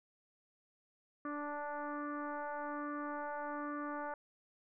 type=tone with frequency modulation; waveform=sine; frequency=293.6 Hz; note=D4; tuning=in tune; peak=-38 dBFS; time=1.25-4.14 s; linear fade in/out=2 ms; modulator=293 Hz; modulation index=4.1; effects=none